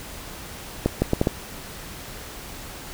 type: accelerating click train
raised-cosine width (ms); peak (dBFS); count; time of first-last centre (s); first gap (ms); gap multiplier
2; -5; 5; 0.86-1.272; 160; 0.71
effects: pink hiss -38 dBFS RMS until 2.93 s